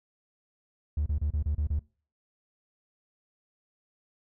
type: tone bursts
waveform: triangle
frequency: 74.4 Hz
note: D2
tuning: 23 cents sharp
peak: -22 dBFS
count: 7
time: 0.97-1.793 s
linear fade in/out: 5 ms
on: 91 ms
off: 31 ms
effects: noise-tail reverb RT60 0.4 s tail -25 dB re dry + tanh soft clip ceiling -20 dBFS